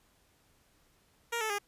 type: tone with pitch steps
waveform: 10% pulse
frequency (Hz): 468.6 / 437.2 / 407.9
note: A#4 / A4 / G#4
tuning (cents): +9 / -11 / -31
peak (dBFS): -23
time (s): 1.32-1.587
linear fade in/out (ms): 10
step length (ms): 89
effects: pink hiss -68 dBFS RMS until 1.67 s + resampled to 32000 Hz